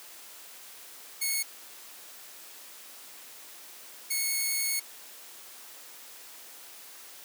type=tone pair in turn; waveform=5% pulse; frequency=2195 / 2195 Hz; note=C#7 / C#7; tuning=-18 / -18 cents; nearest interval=unison; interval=0 cents; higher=neither; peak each=-17 dBFS; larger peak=neither; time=1.21-1.43 / 4.1-4.8 s; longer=second; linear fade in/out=10 ms; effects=white hiss -48 dBFS RMS until 7.24 s + high-pass 300 Hz 12 dB/octave